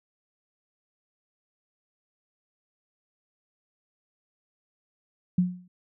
sine tone with exponential decay, 180 Hz, F#3, 47 cents flat, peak -16 dBFS, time 5.38-5.68 s, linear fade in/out 5 ms, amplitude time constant 64 ms, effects none

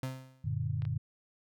35% pulse tone with exponential decay, 130.81 Hz, C3, in tune, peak -30 dBFS, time 0.03-0.49 s, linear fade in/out 2 ms, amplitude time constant 100 ms
sine chord, Gb augmented, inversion none, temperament equal with one note detuned, 93.74 / 116.54 / 146.83 Hz, Gb2 / Bb2 / D3, +23 / 0 / 0 cents, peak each -36 / -34 / -35 dBFS, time 0.44-0.98 s, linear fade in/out 10 ms
clicks, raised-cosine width 0.3 ms, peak -33 dBFS, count 2, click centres 0.821 / 0.852 s
effects none

